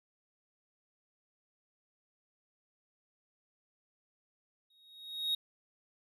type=tone with exponential growth; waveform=triangle; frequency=3759 Hz; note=A#7; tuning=14 cents sharp; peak=-26 dBFS; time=4.7-5.35 s; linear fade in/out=5 ms; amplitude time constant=140 ms; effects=none